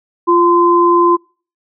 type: tone pair together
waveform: sine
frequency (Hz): 347.1 / 1030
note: F4 / C6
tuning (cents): -11 / -28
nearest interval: octave + perfect fifth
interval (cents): 1883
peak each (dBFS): -10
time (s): 0.27-1.17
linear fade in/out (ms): 20
effects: noise-tail reverb RT60 0.4 s tail -26 dB re dry